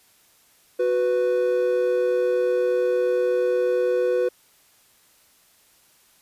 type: tone pair together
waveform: triangle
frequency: 367.4 / 495.9 Hz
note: F#4 / B4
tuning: -12 / +7 cents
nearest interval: perfect fourth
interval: 519 cents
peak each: -22 / -18 dBFS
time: 0.79-4.29 s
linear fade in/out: 10 ms
effects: white hiss -58 dBFS RMS until 6.21 s + resampled to 32000 Hz